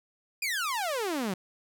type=exponential sweep; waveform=sawtooth; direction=down; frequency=2489 to 175.9 Hz; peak=-25 dBFS; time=0.42-1.34 s; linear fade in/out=5 ms; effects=none